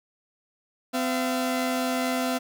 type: tone pair together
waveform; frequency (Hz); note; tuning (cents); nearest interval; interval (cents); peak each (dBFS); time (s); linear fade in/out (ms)
sawtooth; 255.1 / 681; C4 / F5; -44 / -44; octave + perfect fourth; 1700; -22 / -25; 0.93-2.39; 20
effects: none